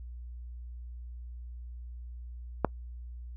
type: click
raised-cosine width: 1 ms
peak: -9 dBFS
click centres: 2.647 s
effects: noise-tail reverb RT60 0.1 s tail -26 dB re dry + added 60 Hz sine -40 dBFS peak until 3.36 s